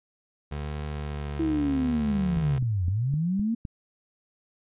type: tone with vibrato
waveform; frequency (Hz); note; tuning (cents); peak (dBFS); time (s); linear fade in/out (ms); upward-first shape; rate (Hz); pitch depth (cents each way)
25% pulse; 73.42; D2; 0; -27; 0.51-2.59; 10; sine; 0.81; 27
type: linear two-way sweep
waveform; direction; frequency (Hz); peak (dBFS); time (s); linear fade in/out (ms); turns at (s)
sine; down then up; 329.6 to 84.4 to 235.6; -23; 1.39-3.55; 10; 2.86
type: click train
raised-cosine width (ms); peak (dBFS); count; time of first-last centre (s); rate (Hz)
5; -22; 6; 2.37-3.652; 3.9
effects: resampled to 8000 Hz